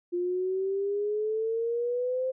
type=exponential sweep; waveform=sine; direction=up; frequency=349.2 to 523.3 Hz; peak=-26 dBFS; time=0.12-2.32 s; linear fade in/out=20 ms; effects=none